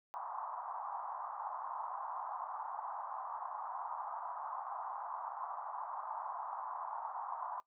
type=band-pass noise; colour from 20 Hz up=white; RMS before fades=-43 dBFS; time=0.14-7.6 s; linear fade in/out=0 ms; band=770 to 1100 Hz; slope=48 dB/octave; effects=noise-tail reverb RT60 0.1 s tail -18 dB re dry